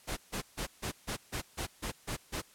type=noise bursts; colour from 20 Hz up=pink; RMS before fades=-36 dBFS; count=10; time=0.07-2.42 s; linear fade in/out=20 ms; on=100 ms; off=150 ms; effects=white hiss -60 dBFS RMS until 2.54 s + low-pass 12000 Hz 12 dB/octave